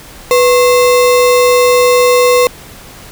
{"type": "tone with sample-and-hold", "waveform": "sine", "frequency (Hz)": 493.9, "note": "B4", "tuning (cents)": 0, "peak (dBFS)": -5, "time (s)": [0.31, 2.47], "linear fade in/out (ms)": 0, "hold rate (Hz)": 1575, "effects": ["pink hiss -34 dBFS RMS until 3.11 s"]}